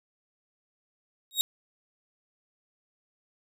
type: tone with exponential growth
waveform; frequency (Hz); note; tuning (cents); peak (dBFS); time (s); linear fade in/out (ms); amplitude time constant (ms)
sawtooth; 3771; A#7; +19; -14; 1.31-1.41; 0; 20
effects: none